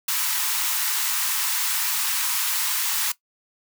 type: high-pass noise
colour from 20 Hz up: white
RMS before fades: -24 dBFS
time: 0.08-3.12 s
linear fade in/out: 5 ms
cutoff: 840 Hz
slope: 96 dB/octave
effects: noise-tail reverb RT60 0.1 s tail -17 dB re dry